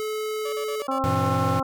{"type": "tone", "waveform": "square", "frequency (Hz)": 430.8, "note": "A4", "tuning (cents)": -37, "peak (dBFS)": -27, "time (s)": [0, 0.82], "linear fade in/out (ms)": 0}
{"type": "tone bursts", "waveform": "30% pulse", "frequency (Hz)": 575, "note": "D5", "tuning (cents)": -37, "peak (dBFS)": -31, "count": 5, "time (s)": [0.45, 0.988], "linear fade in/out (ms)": 5, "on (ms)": 78, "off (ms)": 37}
{"type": "harmonic tone", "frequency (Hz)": 266.5, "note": "C4", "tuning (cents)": 32, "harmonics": [1, 2, 3, 4, 5], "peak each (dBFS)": [-29, -29, -29, -29, -29], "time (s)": [0.88, 1.63], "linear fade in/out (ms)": 5}
{"type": "chord", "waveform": "square", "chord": "E diminished", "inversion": "first", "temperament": "equal with one note detuned", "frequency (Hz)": [98, 119.13, 164.81], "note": ["G2", "Bb2", "E3"], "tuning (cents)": [0, 38, 0], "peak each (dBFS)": [-28, -29, -29], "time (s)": [1.04, 1.6], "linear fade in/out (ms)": 0}
{"effects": []}